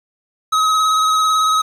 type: tone with vibrato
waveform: square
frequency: 1273 Hz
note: D#6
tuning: 39 cents sharp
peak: -13 dBFS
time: 0.52-1.62 s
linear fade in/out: 10 ms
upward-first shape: sine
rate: 18 Hz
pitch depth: 16 cents each way
effects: low-pass 8000 Hz 12 dB/octave + 7-bit